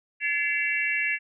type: tone cluster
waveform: sine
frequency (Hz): 1715 / 2061 / 2294 / 2713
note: A6 / C7 / D7 / E7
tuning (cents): -45 / -27 / -41 / +49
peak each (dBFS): -29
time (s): 0.2-1.19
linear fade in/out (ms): 50
effects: none